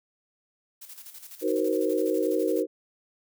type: noise with tremolo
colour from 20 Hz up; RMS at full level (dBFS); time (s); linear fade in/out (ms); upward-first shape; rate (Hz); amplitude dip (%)
blue; -43; 0.81-2.63; 10; square; 12; 60
type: chord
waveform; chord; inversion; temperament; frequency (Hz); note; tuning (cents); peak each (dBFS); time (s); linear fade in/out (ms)
sine; C half-diminished seventh; first; just; 314 / 376.7 / 470.9 / 523.3; Eb4 / Gb4 / Bb4 / C5; +16 / +31 / +18 / 0; -28 / -28 / -27 / -30; 1.41-2.67; 50
effects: none